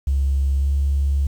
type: tone with pitch glide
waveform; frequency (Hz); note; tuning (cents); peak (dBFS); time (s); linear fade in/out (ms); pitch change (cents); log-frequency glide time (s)
triangle; 68.5 to 69.9; C#2 to C#2; -20 to +15; -12; 0.07-1.27; 5; +35; 0.58-0.69
effects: tanh soft clip ceiling -14 dBFS + 8-bit

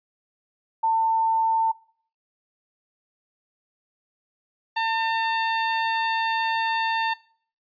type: tone pair in turn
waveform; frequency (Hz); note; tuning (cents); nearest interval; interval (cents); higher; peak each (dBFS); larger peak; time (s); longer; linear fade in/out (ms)
sine / sawtooth; 897 / 901.4; A5 / A5; +33 / +42; unison; 9; second; -18; neither; 0.83-1.72 / 4.76-7.14; second; 10
effects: noise-tail reverb RT60 0.5 s tail -21 dB re dry + resampled to 11025 Hz

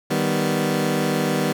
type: chord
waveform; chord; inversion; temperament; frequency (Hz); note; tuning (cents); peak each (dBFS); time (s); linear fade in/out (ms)
20% pulse; Eb augmented; none; equal; 155.56 / 196 / 246.9; Eb3 / G3 / B3; 0 / 0 / 0; -19; 0.1-1.53; 10
effects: none

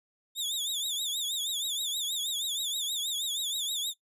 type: tone with vibrato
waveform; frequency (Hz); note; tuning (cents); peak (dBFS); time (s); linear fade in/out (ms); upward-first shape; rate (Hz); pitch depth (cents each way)
sawtooth; 3569; A7; +24; -27; 0.35-3.94; 50; triangle; 6.3; 150
effects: noise-tail reverb RT60 0.1 s tail -17 dB re dry + resampled to 32000 Hz

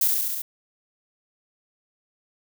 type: noise with echo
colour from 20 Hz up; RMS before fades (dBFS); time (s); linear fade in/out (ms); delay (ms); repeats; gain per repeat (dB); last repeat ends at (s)
violet; -20; 0.01-0.08; 5; 68; 5; -2; 0.42
effects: none

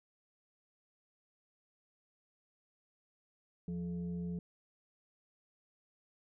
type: tone with frequency modulation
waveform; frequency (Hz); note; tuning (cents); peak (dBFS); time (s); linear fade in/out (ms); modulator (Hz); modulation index
sine; 174.61; F3; 0; -36; 3.68-4.39; 2; 255; 0.46
effects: none

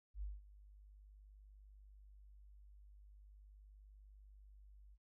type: tone with ADSR envelope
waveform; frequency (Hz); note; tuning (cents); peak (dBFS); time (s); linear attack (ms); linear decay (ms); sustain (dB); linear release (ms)
sine; 50.2; G1; +42; -40; 0.14-4.98; 80; 190; -18; 48
effects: none

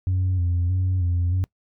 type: tone with vibrato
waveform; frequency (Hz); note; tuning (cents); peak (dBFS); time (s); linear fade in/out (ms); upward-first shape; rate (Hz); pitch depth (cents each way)
sine; 90; F#2; -47; -17; 0.07-1.44; 0; square; 1.6; 48
effects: noise-tail reverb RT60 0.1 s tail -25 dB re dry + tanh soft clip ceiling -17 dBFS

